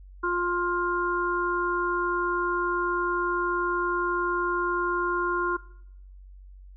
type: harmonic tone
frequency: 351.7 Hz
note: F4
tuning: 12 cents sharp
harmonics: 1 / 3 / 4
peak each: -28 / -28 / -28 dBFS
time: 0.23-5.57 s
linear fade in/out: 10 ms
effects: noise-tail reverb RT60 0.7 s tail -19 dB re dry + added 47 Hz sine -44 dBFS peak until 6.76 s